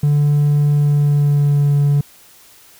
triangle tone with pitch glide, 146.2 to 143.61 Hz, D3 to D3, -7 to -38 cents, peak -8 dBFS, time 0.03-2.01 s, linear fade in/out 5 ms, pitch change -31 cents, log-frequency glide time 0.72-1.72 s, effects tanh soft clip ceiling -5 dBFS + white hiss -46 dBFS RMS until 2.79 s

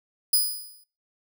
5% pulse tone with exponential decay, 4978 Hz, D#8, in tune, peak -9 dBFS, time 0.33-0.84 s, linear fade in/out 5 ms, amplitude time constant 110 ms, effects noise-tail reverb RT60 0.4 s tail -25 dB re dry

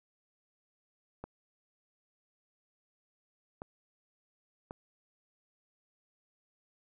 clicks, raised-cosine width 1 ms, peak -27 dBFS, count 3, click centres 1.24 / 3.619 / 4.709 s, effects none

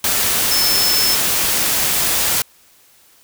sine tone in noise, 5274 Hz, E8, in tune, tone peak -16 dBFS, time 0.51-1.15 s, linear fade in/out 2 ms, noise white, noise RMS -17 dBFS, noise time 0.04-2.42 s, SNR -2 dB, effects white hiss -51 dBFS RMS until 3.23 s

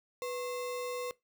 sine tone with sample-and-hold, 493.9 Hz, B4, in tune, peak -34 dBFS, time 0.22-1.11 s, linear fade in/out 0 ms, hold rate 1575 Hz, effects noise-tail reverb RT60 0.2 s tail -21 dB re dry

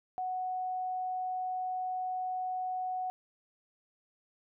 sine tone, 740 Hz, F#5, in tune, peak -32 dBFS, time 0.18-3.1 s, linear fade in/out 0 ms, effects none

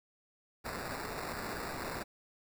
blue noise with sample-and-hold, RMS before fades -40 dBFS, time 0.64-2.04 s, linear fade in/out 20 ms, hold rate 3150 Hz, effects none

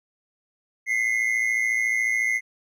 triangle tone pair together, 2025 / 2139 Hz, B6 / C7, +43 / +38 cents, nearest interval minor second, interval 95 cents, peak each -22 dBFS, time 0.86-2.41 s, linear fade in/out 50 ms, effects none

